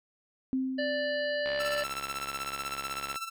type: tone with exponential decay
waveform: sine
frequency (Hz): 261.6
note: C4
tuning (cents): 0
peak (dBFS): -25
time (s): 0.53-1.87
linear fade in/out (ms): 0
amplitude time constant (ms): 290
type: harmonic tone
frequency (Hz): 587.3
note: D5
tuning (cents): 0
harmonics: 1 / 3 / 5 / 7 / 8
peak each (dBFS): -30 / -34 / -41 / -43 / -45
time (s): 0.78-1.84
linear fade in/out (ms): 10
type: click train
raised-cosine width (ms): 0.3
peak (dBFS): -22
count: 118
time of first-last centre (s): 1.46-3.158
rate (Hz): 68.9
type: tone with tremolo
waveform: sawtooth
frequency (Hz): 1337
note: E6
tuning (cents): +24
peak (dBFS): -28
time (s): 1.59-3.3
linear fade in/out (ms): 20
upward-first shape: sine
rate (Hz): 16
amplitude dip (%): 75
effects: none